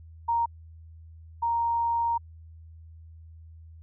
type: tone pair in turn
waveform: sine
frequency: 932.3 / 932.3 Hz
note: A#5 / A#5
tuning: 0 / 0 cents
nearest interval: unison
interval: 0 cents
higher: neither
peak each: -22 / -23 dBFS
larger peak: first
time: 0.28-0.46 / 1.42-2.18 s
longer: second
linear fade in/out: 10 ms
effects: added 81 Hz sine -45 dBFS peak until 3.82 s